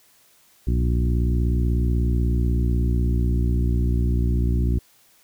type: harmonic tone with a mistuned harmonic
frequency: 60.2 Hz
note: B1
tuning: 44 cents flat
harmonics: 1 / 2 / 3 / 4 / 5 / 6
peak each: -19 / -25 / -29 / -31 / -33 / -35 dBFS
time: 0.67-4.79 s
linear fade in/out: 5 ms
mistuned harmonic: 1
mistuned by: +110 cents
effects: white hiss -57 dBFS RMS until 5.23 s